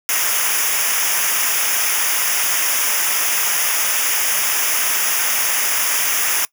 white noise with comb filter, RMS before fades -18 dBFS, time 0.09-6.45 s, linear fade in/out 0 ms, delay 0.24 ms, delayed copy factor -1, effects noise-tail reverb RT60 0.1 s tail -22 dB re dry

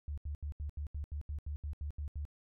sine tone bursts, 73.42 Hz, D2, in tune, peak -36 dBFS, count 13, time 0.08-2.252 s, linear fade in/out 0 ms, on 96 ms, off 77 ms, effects none

